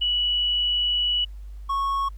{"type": "tone pair in turn", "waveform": ["sine", "triangle"], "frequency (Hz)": [2943, 1102.4], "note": ["F#7", "C#6"], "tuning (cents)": [-10, -10], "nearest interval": "octave + perfect fourth", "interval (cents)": 1700, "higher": "first", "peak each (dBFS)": -20, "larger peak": "neither", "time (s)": [[0.01, 1.25], [1.69, 2.09]], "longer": "first", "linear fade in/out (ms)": 10, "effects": ["added 50 Hz sine -35 dBFS peak until 2.17 s", "pink hiss -63 dBFS RMS until 2.17 s"]}